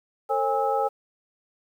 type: tone cluster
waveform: sine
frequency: 451.7 / 540 / 816 / 1300 Hz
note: A4 / C#5 / G#5 / E6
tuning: +45 / -45 / -31 / -24 cents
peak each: -28 / -27 / -24 / -31 dBFS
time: 0.29-0.89 s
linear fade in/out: 20 ms
effects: 9-bit